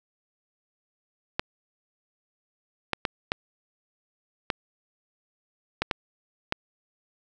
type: clicks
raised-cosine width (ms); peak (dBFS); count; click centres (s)
0.3; -8; 8; 1.395 / 2.933 / 3.052 / 3.319 / 4.502 / 5.82 / 5.912 / 6.524
effects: none